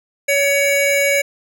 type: tone pair together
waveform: square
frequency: 563 / 2252 Hz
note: C#5 / C#7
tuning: +27 / +27 cents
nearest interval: 2 octaves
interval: 2400 cents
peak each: -17 dBFS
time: 0.28-1.22 s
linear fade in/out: 10 ms
effects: none